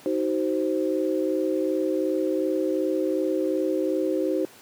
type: chord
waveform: sine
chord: C diminished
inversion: first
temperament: just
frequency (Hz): 314 / 376.7 / 523.3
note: Eb4 / Gb4 / C5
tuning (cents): +16 / +31 / 0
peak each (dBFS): -25 / -26 / -27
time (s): 0.06-4.45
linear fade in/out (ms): 0
effects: pink hiss -49 dBFS RMS until 4.61 s + high-pass 200 Hz 12 dB/octave